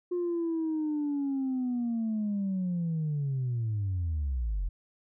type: linear sweep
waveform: sine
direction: down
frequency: 357.4 to 41 Hz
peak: -26 dBFS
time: 0.11-4.69 s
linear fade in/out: 10 ms
effects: tanh soft clip ceiling -25 dBFS